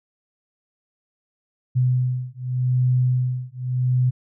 sine beating tone pair, 125.9 / 126.75 Hz, B2 / B2, +34 / +45 cents, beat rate 0.85 Hz, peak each -21 dBFS, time 1.75-4.11 s, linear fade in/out 20 ms, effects none

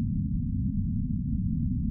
white low-pass noise, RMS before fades -28 dBFS, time 0-1.9 s, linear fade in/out 0 ms, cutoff 250 Hz, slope 96 dB/octave, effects none

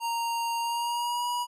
square tone with pitch glide, 930 to 968.9 Hz, A#5 to B5, -4 to -33 cents, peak -28 dBFS, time 0-1.47 s, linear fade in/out 50 ms, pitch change +71 cents, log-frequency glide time 0.59-1.27 s, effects resampled to 32000 Hz

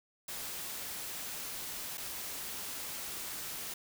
white noise with dropouts, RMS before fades -41 dBFS, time 0.28-3.74 s, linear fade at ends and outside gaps 5 ms, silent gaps 1.974-1.978 s, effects none

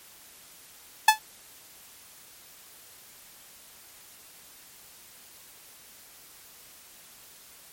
sawtooth tone with exponential decay, 867 Hz, A5, 26 cents flat, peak -6 dBFS, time 1.08-1.19 s, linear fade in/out 5 ms, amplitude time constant 23 ms, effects white hiss -51 dBFS RMS until 7.72 s + MP3 64 kbps

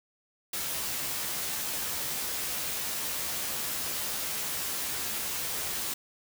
white noise with comb filter, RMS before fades -33 dBFS, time 0.53-5.94 s, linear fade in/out 5 ms, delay 14 ms, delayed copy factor +0.6, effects none

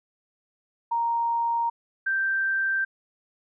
sine tone pair in turn, 932.3 / 1567.9 Hz, A#5 / G6, 0 / 0 cents, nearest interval major sixth, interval 900 cents, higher second, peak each -22 dBFS, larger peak neither, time 0.91-1.7 / 2.06-2.85 s, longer neither, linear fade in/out 10 ms, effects none

